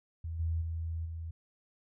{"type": "tone with level steps", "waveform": "sine", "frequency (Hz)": 82.1, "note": "E2", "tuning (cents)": -6, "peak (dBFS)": [-35, -29, -33, -37], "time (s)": [0.24, 1.31], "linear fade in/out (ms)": 5, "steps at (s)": [0.39, 0.61, 1.05], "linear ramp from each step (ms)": 10, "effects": []}